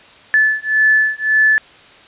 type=beating tone pair; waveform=sine; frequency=1737 / 1738.8 Hz; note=A6 / A6; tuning=-23 / -21 cents; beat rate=1.8 Hz; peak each=-14 dBFS; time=0.34-1.58 s; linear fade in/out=0 ms; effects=white hiss -43 dBFS RMS until 2.07 s + resampled to 8000 Hz